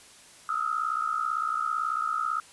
sine tone cluster, 1246 / 1304 / 1379 Hz, D#6 / E6 / F6, +2 / -19 / -22 cents, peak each -30 / -29 / -34 dBFS, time 0.49-2.4 s, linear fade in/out 2 ms, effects white hiss -52 dBFS RMS until 2.52 s + resampled to 24000 Hz

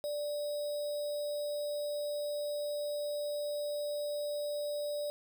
sine tone with sample-and-hold, 587.3 Hz, D5, in tune, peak -33 dBFS, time 0.04-5.1 s, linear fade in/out 0 ms, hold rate 4410 Hz, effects none

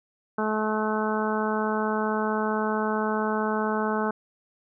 harmonic tone, 215.5 Hz, A3, 36 cents flat, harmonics 1 / 2 / 3 / 4 / 5 / 6 / 7, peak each -28 / -29 / -33 / -31 / -33 / -34 / -34 dBFS, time 0.38-4.11 s, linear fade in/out 5 ms, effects none

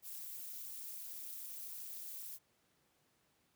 violet noise with amplitude modulation, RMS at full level -43 dBFS, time 0.02-2.39 s, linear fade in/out 50 ms, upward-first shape sine, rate 267 Hz, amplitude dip 95%, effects pink hiss -75 dBFS RMS until 3.55 s + high-pass 100 Hz 12 dB/octave

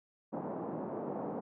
pink band-pass noise, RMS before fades -39 dBFS, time 0.32-1.41 s, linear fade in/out 20 ms, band 180 to 890 Hz, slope 24 dB/octave, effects none

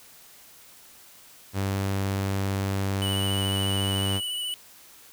sawtooth tone, 97.7 Hz, G2, 5 cents flat, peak -21 dBFS, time 1.53-4.21 s, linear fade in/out 50 ms
square tone with vibrato, 2960 Hz, F#7, in tune, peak -29 dBFS, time 3.02-4.54 s, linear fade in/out 0 ms, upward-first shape sine, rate 14 Hz, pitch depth 21 cents each way
effects white hiss -51 dBFS RMS until 5.12 s

